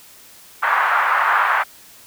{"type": "band-pass noise", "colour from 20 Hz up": "white", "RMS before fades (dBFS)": -17, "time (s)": [0.62, 1.64], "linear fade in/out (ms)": 20, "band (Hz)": [890, 1500], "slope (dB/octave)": 24, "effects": ["white hiss -45 dBFS RMS until 2.06 s"]}